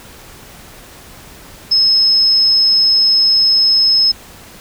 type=tone; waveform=sine; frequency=5180 Hz; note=E8; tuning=31 cents flat; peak=-8 dBFS; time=1.71-4.12 s; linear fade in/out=10 ms; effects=pink hiss -38 dBFS RMS until 4.6 s